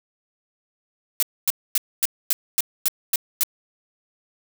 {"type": "noise bursts", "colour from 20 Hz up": "blue", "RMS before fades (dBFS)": -19, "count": 9, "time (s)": [1.2, 3.434], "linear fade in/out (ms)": 0, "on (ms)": 26, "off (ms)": 250, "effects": []}